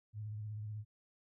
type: tone with vibrato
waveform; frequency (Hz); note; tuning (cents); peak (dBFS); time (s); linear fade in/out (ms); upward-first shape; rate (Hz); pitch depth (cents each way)
sine; 106.4; G#2; +42; -40; 0.13-0.85; 50; sine; 16; 42
effects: none